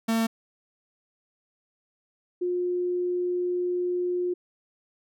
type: tone pair in turn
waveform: 45% pulse / sine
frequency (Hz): 225.9 / 357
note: A3 / F4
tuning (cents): +46 / +38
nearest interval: minor sixth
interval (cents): 792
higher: second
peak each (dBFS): -22 / -24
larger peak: first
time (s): 0.08-0.27 / 2.41-4.34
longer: second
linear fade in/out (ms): 10
effects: none